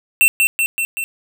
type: tone with echo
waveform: square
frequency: 2698 Hz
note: E7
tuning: 40 cents sharp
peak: -9 dBFS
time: 0.21-0.28 s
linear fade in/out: 0 ms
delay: 190 ms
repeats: 4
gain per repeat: -3 dB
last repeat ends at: 1.04 s
effects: none